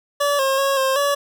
25% pulse tone with pitch steps, 574 / 537 / 549 / 531 / 569 Hz, D5 / C5 / C#5 / C5 / C#5, -40 / +45 / -17 / +25 / +45 cents, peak -13 dBFS, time 0.2-1.15 s, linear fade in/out 10 ms, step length 190 ms, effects none

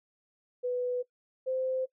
sine tone pair in turn, 495.3 / 518.8 Hz, B4 / C5, +5 / -15 cents, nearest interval minor second, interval 80 cents, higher second, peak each -28 / -28 dBFS, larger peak neither, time 0.63-1.03 / 1.46-1.86 s, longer neither, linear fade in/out 20 ms, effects noise-tail reverb RT60 0.1 s tail -20 dB re dry

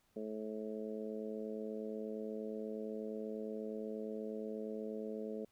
harmonic tone, 108.4 Hz, A2, 25 cents flat, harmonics 2 / 3 / 4 / 5 / 6, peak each -44 / -50 / -43 / -48 / -53 dBFS, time 0.16-5.45 s, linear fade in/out 5 ms, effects pink hiss -75 dBFS RMS until 5.51 s

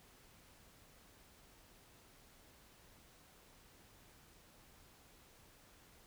silence, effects pink hiss -64 dBFS RMS until 6.06 s

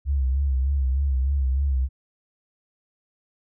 sine tone with vibrato, 67.4 Hz, C#2, 48 cents flat, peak -19 dBFS, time 0.05-1.89 s, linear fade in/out 50 ms, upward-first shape sine, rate 3.3 Hz, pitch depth 81 cents each way, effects none

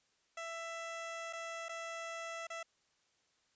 15% pulse tone with dropouts, 664 Hz, E5, 12 cents sharp, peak -35 dBFS, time 0.37-2.63 s, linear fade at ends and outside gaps 5 ms, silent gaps 1.328-1.332 / 1.685-1.692 / 2.47-2.501 s, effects white hiss -75 dBFS RMS until 3.55 s + resampled to 16000 Hz

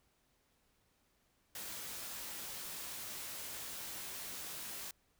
white noise with comb filter, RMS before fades -45 dBFS, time 1.55-4.91 s, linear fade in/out 2 ms, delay 19 ms, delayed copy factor +0.5, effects pink hiss -75 dBFS RMS until 5.19 s

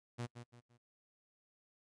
sawtooth tone with echo, 120.3 Hz, B2, 45 cents flat, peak -35 dBFS, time 0.18-0.27 s, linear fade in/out 20 ms, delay 170 ms, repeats 3, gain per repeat -9 dB, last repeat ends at 0.78 s, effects noise-tail reverb RT60 0.1 s tail -26 dB re dry + resampled to 22050 Hz

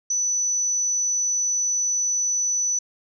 sine tone, 5970 Hz, F#8, 15 cents sharp, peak -20 dBFS, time 0.1-2.79 s, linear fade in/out 5 ms, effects none

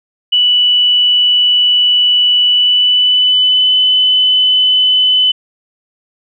sine tone with pitch glide, 2960 to 3015 Hz, F#7 to F#7, 0 to +32 cents, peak -7 dBFS, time 0.32-5.32 s, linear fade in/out 10 ms, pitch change +32 cents, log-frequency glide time 2.46-3.72 s, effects none

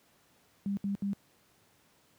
sine tone bursts, 199.4 Hz, G3, 30 cents sharp, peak -29 dBFS, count 3, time 0.66-1.132 s, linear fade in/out 0 ms, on 110 ms, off 71 ms, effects pink hiss -66 dBFS RMS until 2.18 s + high-pass 100 Hz 12 dB/octave

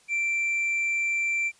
triangle tone, 2349 Hz, D7, in tune, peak -22 dBFS, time 0.08-1.52 s, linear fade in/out 50 ms, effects white hiss -59 dBFS RMS until 1.59 s + resampled to 22050 Hz

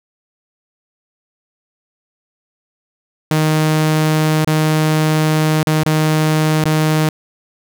sawtooth tone with dropouts, 155.56 Hz, D#3, in tune, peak -8 dBFS, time 3.31-7.09 s, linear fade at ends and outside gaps 2 ms, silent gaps 4.446-4.473 / 5.631-5.67 / 5.834-5.861 / 6.641-6.655 s, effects none

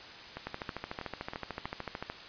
two click trains, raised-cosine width 0.5 ms, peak -23 / -21 dBFS, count 5 / 23, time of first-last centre 0.37-1.656 / 0.47-2.1 s, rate 3.11 / 13.5 Hz, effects white hiss -47 dBFS RMS until 2.28 s + resampled to 11025 Hz

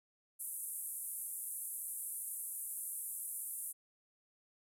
pink band-pass noise, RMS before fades -43 dBFS, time 0.39-3.73 s, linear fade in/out 20 ms, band 9000 to 13000 Hz, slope 48 dB/octave, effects none

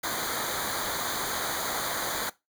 pink noise with comb filter, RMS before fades -31 dBFS, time 0.03-2.3 s, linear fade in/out 10 ms, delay 0.37 ms, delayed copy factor -0.9, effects noise-tail reverb RT60 0.2 s tail -19 dB re dry

